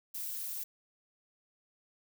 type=noise with amplitude modulation; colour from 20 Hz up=violet; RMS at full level=-36 dBFS; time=0.14-0.64 s; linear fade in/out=10 ms; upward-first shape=sine; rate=211 Hz; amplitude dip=65%; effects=none